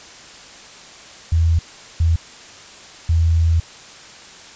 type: tone bursts at uneven times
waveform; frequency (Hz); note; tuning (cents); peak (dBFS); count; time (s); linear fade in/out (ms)
sine; 82.41; E2; 0; -12; 3; 1.32-1.59 / 2-2.16 / 3.09-3.6; 5
effects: white hiss -40 dBFS RMS until 4.55 s + resampled to 16000 Hz